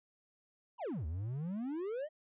triangle exponential two-way sweep, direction down then up, 1047 to 73.42 to 641 Hz, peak -34 dBFS, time 0.78-2.09 s, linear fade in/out 50 ms, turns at 1.06 s, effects resampled to 8000 Hz

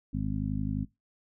harmonic tone, 51.6 Hz, G#1, 10 cents flat, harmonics 1 / 2 / 3 / 4 / 5, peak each -35 / -35 / -35 / -35 / -35 dBFS, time 0.13-0.85 s, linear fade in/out 10 ms, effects noise-tail reverb RT60 0.2 s tail -20 dB re dry

